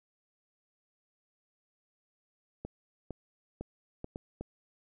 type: clicks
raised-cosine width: 2 ms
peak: -25 dBFS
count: 6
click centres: 2.65 / 3.107 / 3.61 / 4.044 / 4.159 / 4.41 s
effects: none